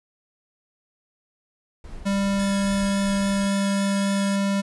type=noise with tremolo; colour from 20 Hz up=brown; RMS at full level=-36 dBFS; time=1.84-3.47 s; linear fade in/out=2 ms; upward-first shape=triangle; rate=2.4 Hz; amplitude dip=50%
type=tone; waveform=square; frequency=197.9 Hz; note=G3; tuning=17 cents sharp; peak=-21 dBFS; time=2.05-4.62 s; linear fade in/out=20 ms
type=tone with vibrato; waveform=5% pulse; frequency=1699 Hz; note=G#6; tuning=39 cents sharp; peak=-23 dBFS; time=2.39-4.36 s; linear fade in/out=5 ms; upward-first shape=triangle; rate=3.6 Hz; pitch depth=49 cents each way
effects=resampled to 24000 Hz